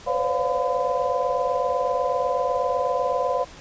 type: tone cluster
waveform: sine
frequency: 503 / 523 / 571 / 708 / 1010 Hz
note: B4 / C5 / D5 / F5 / B5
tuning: +32 / -1 / -49 / +23 / +39 cents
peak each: -27 dBFS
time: 0.06-3.45 s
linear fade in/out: 20 ms
effects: pink hiss -44 dBFS RMS until 3.6 s + resampled to 16000 Hz